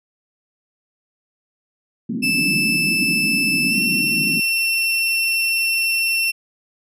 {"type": "band-pass noise", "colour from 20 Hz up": "pink", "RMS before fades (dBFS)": -25, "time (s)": [2.09, 4.4], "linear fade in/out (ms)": 5, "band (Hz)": [160, 310], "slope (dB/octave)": 48}
{"type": "tone with pitch glide", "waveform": "35% pulse", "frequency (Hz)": [2637, 2706], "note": ["E7", "E7"], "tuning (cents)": [0, 45], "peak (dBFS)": -15, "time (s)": [2.22, 6.32], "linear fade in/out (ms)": 20, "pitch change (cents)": 45, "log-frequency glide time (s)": [3.68, 3.78]}
{"effects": ["resampled to 32000 Hz"]}